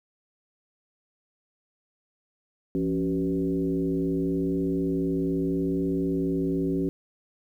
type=tone with frequency modulation; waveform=sine; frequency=277.2 Hz; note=C#4; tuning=in tune; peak=-23 dBFS; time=2.75-6.89 s; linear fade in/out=0 ms; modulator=104 Hz; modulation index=1.2; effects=10-bit